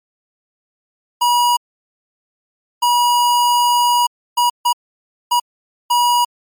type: tone bursts at uneven times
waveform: square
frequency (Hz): 966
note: B5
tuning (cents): -39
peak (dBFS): -12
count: 6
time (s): 1.21-1.57 / 2.82-4.07 / 4.37-4.5 / 4.65-4.73 / 5.31-5.4 / 5.9-6.25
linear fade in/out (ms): 10
effects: MP3 96 kbps